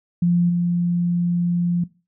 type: tone with level steps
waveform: sine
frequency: 174.1 Hz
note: F3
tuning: 5 cents flat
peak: -14 / -17 dBFS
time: 0.22-1.84 s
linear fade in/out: 5 ms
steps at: 0.49 s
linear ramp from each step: 10 ms
effects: noise-tail reverb RT60 0.3 s tail -19 dB re dry